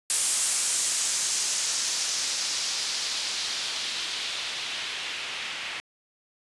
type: noise with low-pass filter sweep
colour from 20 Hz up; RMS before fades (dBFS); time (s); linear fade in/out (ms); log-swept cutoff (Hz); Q
blue; -29; 0.1-5.8; 0; 9100 to 2600; 1.6
effects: resampled to 24000 Hz